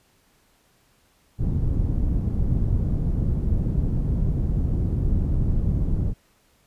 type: low-pass noise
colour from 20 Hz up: pink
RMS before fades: -22 dBFS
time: 1.38-6.14 s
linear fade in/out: 50 ms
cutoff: 170 Hz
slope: 12 dB/octave
effects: pink hiss -62 dBFS RMS until 6.66 s + resampled to 32000 Hz